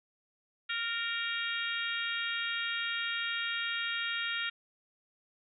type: harmonic tone with a mistuned harmonic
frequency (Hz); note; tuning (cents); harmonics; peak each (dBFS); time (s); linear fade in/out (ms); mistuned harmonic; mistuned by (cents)
466.2; A#4; 0; 3 / 4 / 5 / 6 / 7 / 8; -37 / -38 / -39 / -40 / -40 / -41; 0.69-4.5; 10; 4; -22
effects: none